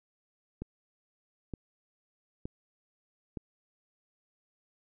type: click train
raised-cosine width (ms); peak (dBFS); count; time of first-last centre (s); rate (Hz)
3; -24; 4; 0.62-3.372; 1.09
effects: none